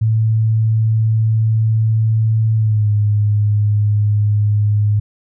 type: tone with pitch glide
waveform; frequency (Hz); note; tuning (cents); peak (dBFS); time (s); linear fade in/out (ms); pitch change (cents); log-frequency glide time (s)
sine; 110.7 to 104.49; A2 to G#2; +11 to +11; -11; 0.01-5; 10; -100; 2.55-2.9
effects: none